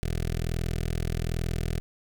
15% pulse tone with notch filter, 41.2 Hz, E1, in tune, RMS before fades -29 dBFS, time 0.03-1.8 s, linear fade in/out 0 ms, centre 990 Hz, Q 1, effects none

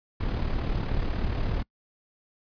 brown noise with amplitude modulation, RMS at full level -25 dBFS, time 0.2-1.63 s, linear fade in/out 10 ms, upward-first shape sine, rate 36.6 Hz, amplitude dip 50%, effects noise-tail reverb RT60 0.1 s tail -26 dB re dry + resampled to 11025 Hz

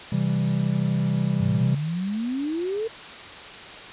triangle chord, C major, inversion none, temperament equal with one note detuned, 131.95 / 164.81 / 196 Hz, C3 / E3 / G3, +15 / 0 / 0 cents, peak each -23 dBFS, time 0.12-1.75 s, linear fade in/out 5 ms
sine exponential sweep, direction up, 97.1 to 461.3 Hz, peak -24 dBFS, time 1.4-2.88 s, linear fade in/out 10 ms
effects white hiss -39 dBFS RMS until 3.92 s + resampled to 8000 Hz

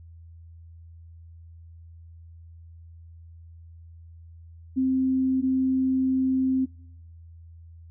sine tone pair in turn, 261.6 / 261.6 Hz, C4 / C4, 0 / 0 cents, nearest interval unison, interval 0 cents, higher neither, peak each -20 dBFS, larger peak neither, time 4.76-5.42 / 5.42-6.66 s, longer second, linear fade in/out 20 ms, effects noise-tail reverb RT60 0.8 s tail -26 dB re dry + added 83 Hz sine -44 dBFS peak until 7.9 s

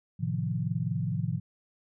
sine chord, F dominant seventh, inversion first, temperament equal, 110 / 130.81 / 155.56 / 174.61 Hz, A2 / C3 / Eb3 / F3, 0 / 0 / 0 / 0 cents, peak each -33 dBFS, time 0.19-1.4 s, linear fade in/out 20 ms, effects none

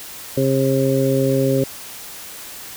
harmonic tone, 134.3 Hz, C3, 46 cents sharp, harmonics 1 / 2 / 3 / 4, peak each -20 / -20 / -20 / -20 dBFS, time 0.37-1.64 s, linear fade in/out 5 ms, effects white hiss -35 dBFS RMS until 2.76 s

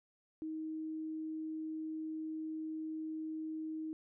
sine tone, 315.1 Hz, D#4, 22 cents sharp, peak -38 dBFS, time 0.42-3.93 s, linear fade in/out 0 ms, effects none

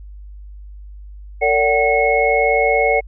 sine tone cluster, 454.3 / 575 / 750 / 2179 Hz, A#4 / D5 / F#5 / C#7, -45 / -37 / +23 / -30 cents, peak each -18 dBFS, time 1.41-3.01 s, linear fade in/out 20 ms, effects added 50 Hz sine -33 dBFS peak until 3.07 s

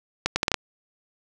accelerating click train, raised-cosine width 0.2 ms, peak -4 dBFS, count 6, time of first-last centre 0.26-0.543 s, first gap 100 ms, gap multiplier 0.71, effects none

